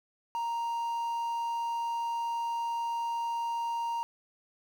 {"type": "tone with quantisation", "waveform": "triangle", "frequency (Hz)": 932.3, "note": "A#5", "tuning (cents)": 0, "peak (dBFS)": -28, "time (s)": [0.35, 4.03], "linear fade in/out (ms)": 0, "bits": 9, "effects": []}